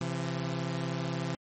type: tone pair together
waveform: sawtooth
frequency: 132.57 / 168.9 Hz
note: C3 / E3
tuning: +23 / +42 cents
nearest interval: major third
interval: 419 cents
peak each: -30 / -30 dBFS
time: 0.01-1.35 s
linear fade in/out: 2 ms
effects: MP3 32 kbps